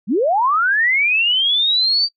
sine linear sweep, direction up, 164.81 to 4671 Hz, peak -13 dBFS, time 0.07-2.09 s, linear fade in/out 50 ms, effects noise-tail reverb RT60 0.1 s tail -23 dB re dry

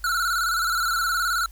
square tone with vibrato, 1396.9 Hz, F6, in tune, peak -22 dBFS, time 0.04-1.46 s, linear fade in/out 2 ms, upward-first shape square, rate 19 Hz, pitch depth 67 cents each way, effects added 50 Hz sine -41 dBFS peak until 1.51 s + white hiss -55 dBFS RMS until 1.51 s

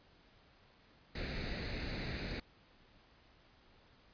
pink noise with comb filter, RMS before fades -40 dBFS, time 1.15-2.4 s, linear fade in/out 5 ms, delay 0.47 ms, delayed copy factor +0.65, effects pink hiss -65 dBFS RMS until 4.13 s + resampled to 11025 Hz

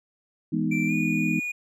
sine chord, E major seventh, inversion none, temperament equal, 164.81 / 207.7 / 246.9 / 311.1 Hz, E3 / G#3 / B3 / D#4, 0 / 0 / 0 / 0 cents, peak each -28 dBFS, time 0.52-1.4 s, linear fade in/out 10 ms
triangle tone with pitch glide, 2346 to 2450 Hz, D7 to D#7, -2 to -27 cents, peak -26 dBFS, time 0.71-1.52 s, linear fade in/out 10 ms, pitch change +75 cents, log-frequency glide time 0.87-0.93 s
effects none

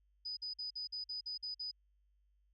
sine tone bursts, 4978 Hz, D#8, in tune, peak -39 dBFS, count 9, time 0.25-1.714 s, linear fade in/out 10 ms, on 120 ms, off 48 ms, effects added 50 Hz sine -70 dBFS peak until 2.53 s

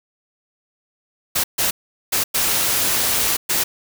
white noise bursts at uneven times, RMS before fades -19 dBFS, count 5, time 1.35-1.44 / 1.58-1.71 / 2.12-2.24 / 2.34-3.37 / 3.49-3.64 s, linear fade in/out 10 ms, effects none

